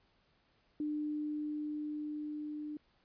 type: tone with level ramp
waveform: sine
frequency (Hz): 300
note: D4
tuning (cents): +37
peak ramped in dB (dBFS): -33 to -39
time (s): 0.8-2.77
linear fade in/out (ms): 2
effects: pink hiss -72 dBFS RMS until 3.04 s + resampled to 11025 Hz